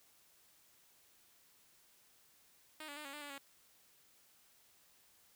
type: tone with pitch steps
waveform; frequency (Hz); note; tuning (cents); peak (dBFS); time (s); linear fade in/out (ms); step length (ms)
5% pulse; 309.8 / 287.5 / 301.1 / 277 / 296.3 / 288.4 / 277.4; D#4 / D4 / D4 / C#4 / D4 / D4 / C#4; -7 / -37 / +43 / -1 / +15 / -31 / +1; -35; 2.8-3.381; 2; 83
effects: white hiss -68 dBFS RMS until 5.35 s